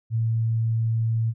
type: tone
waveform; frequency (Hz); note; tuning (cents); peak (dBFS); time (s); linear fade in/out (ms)
sine; 113.3; A#2; -49; -20; 0.1-1.34; 50
effects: none